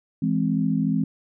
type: chord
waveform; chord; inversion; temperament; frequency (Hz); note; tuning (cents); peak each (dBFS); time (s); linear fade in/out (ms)
sine; E augmented; none; equal; 164.81 / 207.7 / 261.6; E3 / G#3 / B#3; 0 / 0 / 0; -24; 0.22-1.04; 5
effects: none